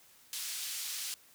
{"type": "band-pass noise", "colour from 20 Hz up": "pink", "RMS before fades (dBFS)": -39, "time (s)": [0.33, 1.14], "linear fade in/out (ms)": 0, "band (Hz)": [3600, 15000], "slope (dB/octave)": 12, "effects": ["white hiss -61 dBFS RMS until 1.34 s"]}